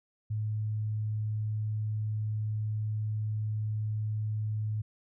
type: tone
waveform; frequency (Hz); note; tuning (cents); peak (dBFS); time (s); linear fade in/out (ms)
sine; 107.4; A2; -41; -29; 0.3-4.82; 10
effects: none